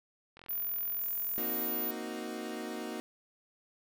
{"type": "click train", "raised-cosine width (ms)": 0.3, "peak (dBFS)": -35, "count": 55, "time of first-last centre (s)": [0.37, 1.614], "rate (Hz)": 43.4}
{"type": "tone", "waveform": "sine", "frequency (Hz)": 14810, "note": "A#9", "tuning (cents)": -12, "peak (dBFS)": -32, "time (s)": [0.49, 1.91], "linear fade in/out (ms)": 5}
{"type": "high-pass noise", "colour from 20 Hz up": "white", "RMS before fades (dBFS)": -49, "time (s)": [1, 1.69], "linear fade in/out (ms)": 5, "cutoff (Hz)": 7400, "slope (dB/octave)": 24}
{"type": "chord", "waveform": "30% pulse", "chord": "C half-diminished seventh", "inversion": "third", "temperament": "equal", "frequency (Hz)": [233.1, 261.6, 311.1, 370], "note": ["Bb3", "C4", "Eb4", "Gb4"], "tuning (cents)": [0, 0, 0, 0], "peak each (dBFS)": [-39, -44, -40, -40], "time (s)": [1.38, 3], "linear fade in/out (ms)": 0}
{"effects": []}